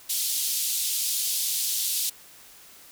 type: band-pass noise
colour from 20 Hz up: white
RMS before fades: -27 dBFS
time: 0.09-2.1 s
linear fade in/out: 10 ms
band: 3300 to 15000 Hz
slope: 24 dB/octave
effects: white hiss -50 dBFS RMS until 2.91 s